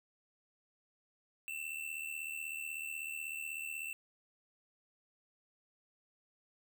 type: tone with amplitude modulation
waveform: square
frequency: 2679 Hz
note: E7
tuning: 27 cents sharp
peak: -37 dBFS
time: 1.48-3.93 s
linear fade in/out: 0 ms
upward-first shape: sine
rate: 76.2 Hz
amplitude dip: 70%
effects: none